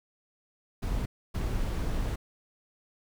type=noise bursts at uneven times; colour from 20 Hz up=brown; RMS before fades=-30 dBFS; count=2; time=0.82-1.06 / 1.34-2.16 s; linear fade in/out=10 ms; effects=none